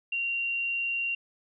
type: tone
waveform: sine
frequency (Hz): 2761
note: F7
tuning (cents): -20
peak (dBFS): -27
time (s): 0.12-1.15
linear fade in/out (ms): 5
effects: none